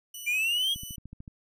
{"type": "tone with pitch glide", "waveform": "10% pulse", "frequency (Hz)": [2960, 2979], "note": ["F#7", "F#7"], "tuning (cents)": [0, 11], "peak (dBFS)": -31, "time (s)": [0.14, 0.96], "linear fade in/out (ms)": 5, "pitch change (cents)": 11, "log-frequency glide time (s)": [0.49, 0.75]}
{"type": "exponential sweep", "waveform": "triangle", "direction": "up", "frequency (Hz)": [2349, 3322], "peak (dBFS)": -23, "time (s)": [0.26, 0.75], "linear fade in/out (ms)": 20}
{"type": "click train", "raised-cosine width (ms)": 5, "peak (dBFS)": -30, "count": 8, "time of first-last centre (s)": [0.76, 1.279], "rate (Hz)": 13.5}
{"effects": []}